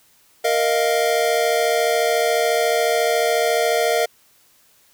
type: chord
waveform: square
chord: Bb suspended fourth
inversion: none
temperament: equal with one note detuned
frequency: 466.2 / 624.4 / 698.5 Hz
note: Bb4 / Eb5 / F5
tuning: 0 / +6 / 0 cents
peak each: -21 / -22 / -22 dBFS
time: 0.44-4.06 s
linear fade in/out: 10 ms
effects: white hiss -56 dBFS RMS until 4.93 s